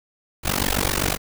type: noise with amplitude modulation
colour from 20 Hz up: pink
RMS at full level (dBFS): -18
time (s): 0.43-1.18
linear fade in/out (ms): 50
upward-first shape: sine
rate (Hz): 47.9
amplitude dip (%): 100
effects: none